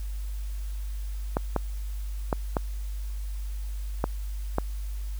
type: clicks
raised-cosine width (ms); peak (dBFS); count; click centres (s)
1; -10; 6; 1.369 / 1.563 / 2.328 / 2.568 / 4.041 / 4.584
effects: added 50 Hz sine -30 dBFS peak until 5.19 s + white hiss -52 dBFS RMS until 5.19 s